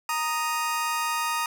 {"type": "tone pair together", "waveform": "sawtooth", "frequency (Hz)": [932.3, 1243.1], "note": ["A#5", "D#6"], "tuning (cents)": [0, -2], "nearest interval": "perfect fourth", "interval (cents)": 498, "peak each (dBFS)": -24, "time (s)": [0.09, 1.46], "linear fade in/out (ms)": 2, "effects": []}